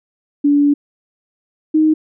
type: tone pair in turn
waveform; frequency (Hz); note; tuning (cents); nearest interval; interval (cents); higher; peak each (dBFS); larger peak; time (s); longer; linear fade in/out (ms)
sine; 288.1 / 311.5; D4 / D#4; -33 / +2; minor second; 135; second; -9; neither; 0.44-0.74 / 1.74-1.94; first; 10
effects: none